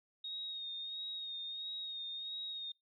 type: tone with vibrato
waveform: sine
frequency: 3729 Hz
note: A#7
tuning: in tune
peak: -40 dBFS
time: 0.24-2.72 s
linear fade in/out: 5 ms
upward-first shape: sine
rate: 1.5 Hz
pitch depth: 33 cents each way
effects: noise-tail reverb RT60 0.2 s tail -23 dB re dry